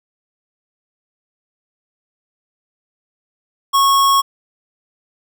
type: tone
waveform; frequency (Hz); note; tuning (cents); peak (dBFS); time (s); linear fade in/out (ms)
square; 1100; C#6; -14; -11; 3.73-4.22; 20
effects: none